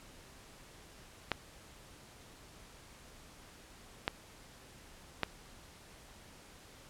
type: clicks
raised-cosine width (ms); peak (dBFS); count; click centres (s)
0.3; -14; 3; 1.317 / 4.079 / 5.233
effects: pink hiss -56 dBFS RMS until 6.89 s + low-pass 11000 Hz 12 dB/octave

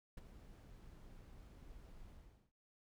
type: noise with ADSR envelope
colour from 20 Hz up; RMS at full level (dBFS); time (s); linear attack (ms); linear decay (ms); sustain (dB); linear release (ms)
brown; -44; 0.17-2.52; 8; 17; -13; 430
effects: none

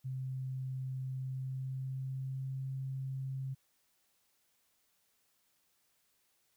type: tone with pitch glide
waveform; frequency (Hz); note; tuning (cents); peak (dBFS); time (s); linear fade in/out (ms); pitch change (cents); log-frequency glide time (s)
sine; 130.81 to 133.33; C3 to C3; 0 to +33; -36; 0.04-3.55; 20; +33; 1.12-2.68
effects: white hiss -75 dBFS RMS until 6.56 s

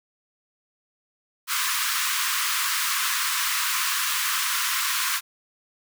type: high-pass noise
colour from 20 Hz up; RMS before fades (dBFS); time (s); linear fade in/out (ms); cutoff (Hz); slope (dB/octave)
pink; -25; 1.47-5.21; 50; 1000; 96
effects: none

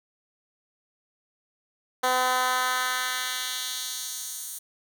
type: tone with high-pass filter sweep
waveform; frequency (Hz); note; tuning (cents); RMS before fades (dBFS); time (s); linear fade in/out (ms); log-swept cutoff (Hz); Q
10% pulse; 254; B3; +49; -28; 2.03-4.59; 10; 590 to 9100; 1.1
effects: none

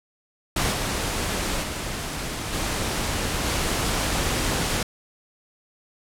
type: noise with level steps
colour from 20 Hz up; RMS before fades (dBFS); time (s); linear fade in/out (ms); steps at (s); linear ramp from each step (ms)
pink; -23 / -26 / -30 / -26 / -24; 0.56-4.83; 5; 0.71 / 1.62 / 2.52 / 3.44; 20
effects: low-pass 11000 Hz 12 dB/octave

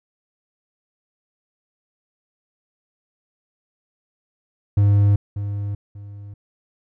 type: tone with echo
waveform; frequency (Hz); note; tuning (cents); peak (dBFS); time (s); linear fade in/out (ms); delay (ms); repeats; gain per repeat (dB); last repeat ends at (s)
triangle; 101.6; G#2; -38; -10; 4.77-5.16; 5; 590; 2; -11; 6.34
effects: none

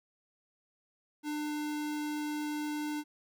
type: tone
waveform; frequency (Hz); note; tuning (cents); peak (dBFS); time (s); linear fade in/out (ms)
square; 299.3; D4; +33; -34; 1.23-3.04; 50
effects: none

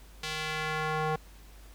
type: tone with band-pass filter sweep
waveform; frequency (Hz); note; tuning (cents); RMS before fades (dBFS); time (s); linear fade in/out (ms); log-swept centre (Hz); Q
square; 155.6; D#3; 0; -32; 0.23-1.16; 5; 3800 to 810; 1
effects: added 50 Hz sine -49 dBFS peak until 1.74 s + pink hiss -57 dBFS RMS until 1.74 s

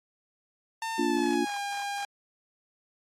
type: tone with pitch glide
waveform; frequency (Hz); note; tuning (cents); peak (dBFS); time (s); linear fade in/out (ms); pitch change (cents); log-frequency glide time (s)
sawtooth; 900 to 806.5; A5 to G5; +39 to +49; -27; 0.82-2.05; 2; -190; 0.97-1.57
type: chord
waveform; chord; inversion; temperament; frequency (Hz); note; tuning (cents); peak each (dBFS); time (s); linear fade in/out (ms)
sine; Bb major; none; just; 233.1 / 291.4 / 349.6; Bb3 / D4 / F4; 0 / -13 / +2; -31 / -28 / -28; 0.98-1.45; 10
effects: low-pass 9000 Hz 12 dB/octave + AAC 64 kbps

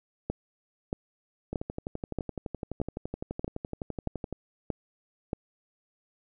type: two click trains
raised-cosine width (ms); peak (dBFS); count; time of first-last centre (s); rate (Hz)
2; -16 / -20; 9 / 34; 0.3-5.331 / 1.53-4.327; 1.59 / 11.8
effects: none

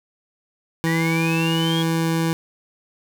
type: tone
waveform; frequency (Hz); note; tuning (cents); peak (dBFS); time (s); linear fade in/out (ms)
25% pulse; 164; E3; -9; -15; 0.84-2.33; 0
type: linear sweep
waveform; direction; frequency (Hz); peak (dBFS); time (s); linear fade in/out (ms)
sine; up; 1871 to 3322; -25; 0.86-1.83; 10
effects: none

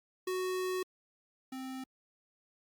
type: tone pair in turn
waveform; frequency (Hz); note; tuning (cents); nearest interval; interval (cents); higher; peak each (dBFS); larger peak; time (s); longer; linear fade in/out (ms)
square; 370 / 261.6; F#4 / C4; 0 / 0; tritone; 600; first; -33 / -40; first; 0.27-0.83 / 1.52-1.84; first; 5
effects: Opus 48 kbps

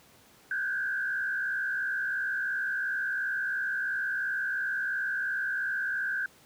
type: tone with frequency modulation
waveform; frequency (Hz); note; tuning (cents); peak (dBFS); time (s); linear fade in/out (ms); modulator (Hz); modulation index
sine; 1568; G6; 0; -28; 0.51-6.26; 2; 62.9; 1.2
effects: pink hiss -58 dBFS RMS until 6.45 s + high-pass 100 Hz 12 dB/octave

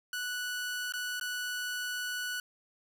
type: tone with dropouts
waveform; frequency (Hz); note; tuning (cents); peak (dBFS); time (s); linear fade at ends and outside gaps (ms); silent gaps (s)
sawtooth; 1478; F#6; -2; -30; 0.13-2.4; 2; 0.923-0.937 / 1.198-1.211
effects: none

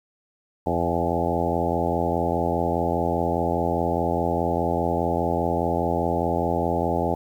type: harmonic tone with a mistuned harmonic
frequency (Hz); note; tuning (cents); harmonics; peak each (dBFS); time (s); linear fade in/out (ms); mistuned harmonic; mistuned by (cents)
84.9; F2; -48; 1 / 2 / 3 / 4 / 5 / 6 / 7 / 8 / 9 / 10; -30 / -30 / -30 / -30 / -30 / -30 / -30 / -30 / -30 / -30; 0.66-7.15; 5; 9; +15
effects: 9-bit

